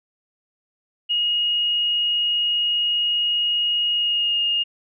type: tone with pitch glide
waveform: sine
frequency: 2875 to 2840 Hz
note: F7 to F7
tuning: +50 to +28 cents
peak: -18 dBFS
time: 1.09-4.64 s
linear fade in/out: 20 ms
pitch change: -22 cents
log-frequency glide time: 3.93-4.41 s
effects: none